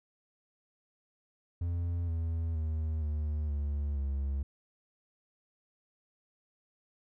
triangle tone with pitch steps, 86 / 82.31 / 78.77 / 75.39 / 72.15 / 69.05 Hz, F2 / E2 / D#2 / D2 / D2 / C#2, -26 / -2 / +22 / +46 / -30 / -6 cents, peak -28 dBFS, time 1.61-4.43 s, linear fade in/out 5 ms, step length 470 ms, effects none

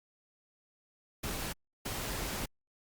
pink noise bursts at uneven times, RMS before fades -37 dBFS, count 2, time 1.23-1.53 / 1.85-2.46 s, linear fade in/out 10 ms, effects Opus 48 kbps

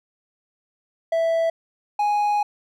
triangle tone pair in turn, 659.3 / 829.6 Hz, E5 / G#5, 0 / -2 cents, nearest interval major third, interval 398 cents, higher second, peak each -16 dBFS, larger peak neither, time 1.12-1.5 / 1.99-2.43 s, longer second, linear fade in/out 5 ms, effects none

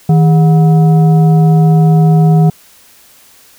sine tone with frequency modulation, 159.1 Hz, D#3, 39 cents sharp, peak -4 dBFS, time 0.09-2.5 s, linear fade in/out 5 ms, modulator 567 Hz, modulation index 0.39, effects white hiss -43 dBFS RMS until 3.58 s

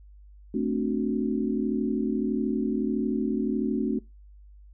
sine chord, D dominant seventh, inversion second, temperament equal, 220 / 261.6 / 293.7 / 370 Hz, A3 / C4 / D4 / F#4, 0 / 0 / 0 / 0 cents, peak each -28 / -29 / -30 / -31 dBFS, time 0.54-3.99 s, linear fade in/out 5 ms, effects noise-tail reverb RT60 0.2 s tail -22 dB re dry + added 50 Hz sine -47 dBFS peak until 4.73 s

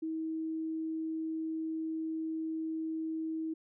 sine tone, 320 Hz, D#4, 49 cents sharp, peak -33 dBFS, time 0.02-3.54 s, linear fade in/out 10 ms, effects none

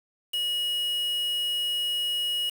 triangle tone with quantisation, 2900 Hz, F#7, 35 cents flat, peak -24 dBFS, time 0.33-2.5 s, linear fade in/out 10 ms, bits 6, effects none

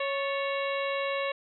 harmonic tone with a mistuned harmonic, 553 Hz, C#5, 4 cents flat, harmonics 1 / 2 / 3 / 4 / 5 / 6 / 7, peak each -30 / -35 / -39 / -37 / -38 / -45 / -43 dBFS, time 0-1.32 s, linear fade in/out 5 ms, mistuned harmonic 3, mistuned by +85 cents, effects none

